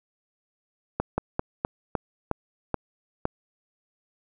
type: slowing click train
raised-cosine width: 1 ms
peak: -10 dBFS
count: 8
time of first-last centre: 1-3.254 s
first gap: 180 ms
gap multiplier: 1.19
effects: none